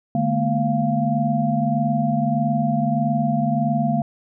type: tone cluster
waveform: sine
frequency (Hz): 147.7 / 214.4 / 236 / 694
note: D3 / A3 / A#3 / F5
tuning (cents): +10 / -45 / +22 / -11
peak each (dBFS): -23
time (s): 0.15-4.02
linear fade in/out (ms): 2
effects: none